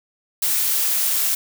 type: noise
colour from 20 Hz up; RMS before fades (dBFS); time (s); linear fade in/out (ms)
blue; -20; 0.42-1.35; 5
effects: none